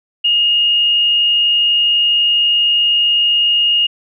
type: tone with frequency modulation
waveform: sine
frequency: 2852 Hz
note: F7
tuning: 36 cents sharp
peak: -10 dBFS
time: 0.24-3.87 s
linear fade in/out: 10 ms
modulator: 72.2 Hz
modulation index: 0.46
effects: none